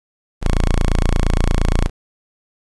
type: tone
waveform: sawtooth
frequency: 28.62 Hz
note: A#0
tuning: 31 cents flat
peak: -9 dBFS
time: 0.41-1.9 s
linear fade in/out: 50 ms
effects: resampled to 24000 Hz + 7-bit